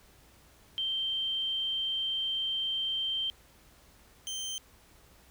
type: tone pair in turn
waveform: sine / 25% pulse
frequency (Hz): 3136 / 3122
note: G7 / G7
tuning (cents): 0 / -8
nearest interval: unison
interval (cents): 8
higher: first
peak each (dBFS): -29 / -31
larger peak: first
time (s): 0.78-3.3 / 4.27-4.58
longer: first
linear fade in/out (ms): 0
effects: added 60 Hz sine -64 dBFS peak until 5.3 s + pink hiss -60 dBFS RMS until 5.3 s